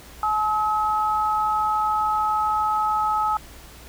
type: tone pair together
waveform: sine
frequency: 855 / 1281.8 Hz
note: A5 / E6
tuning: -50 / -49 cents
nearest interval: perfect fifth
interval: 701 cents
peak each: -22 dBFS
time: 0.23-3.37 s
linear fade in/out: 2 ms
effects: added 60 Hz sine -46 dBFS peak until 3.88 s + pink hiss -45 dBFS RMS until 3.88 s